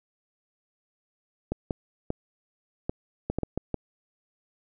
clicks, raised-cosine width 2 ms, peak -14 dBFS, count 9, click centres 1.52 / 1.708 / 2.104 / 2.895 / 3.3 / 3.386 / 3.433 / 3.576 / 3.743 s, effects none

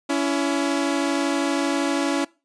sawtooth tone pair together, 281.3 / 333.9 Hz, C#4 / E4, +26 / +22 cents, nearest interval minor third, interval 296 cents, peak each -18 / -21 dBFS, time 0.09-2.25 s, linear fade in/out 10 ms, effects noise-tail reverb RT60 0.3 s tail -23 dB re dry + resampled to 22050 Hz

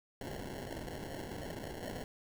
violet noise with sample-and-hold, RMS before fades -43 dBFS, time 0.21-2.04 s, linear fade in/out 2 ms, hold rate 1225 Hz, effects none

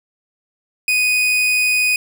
40% pulse tone, 2489 Hz, D#7, in tune, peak -13 dBFS, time 0.88-1.96 s, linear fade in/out 2 ms, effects none

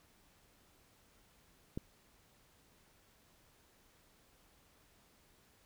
click, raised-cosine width 3 ms, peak -25 dBFS, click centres 1.775 s, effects pink hiss -68 dBFS RMS until 5.65 s

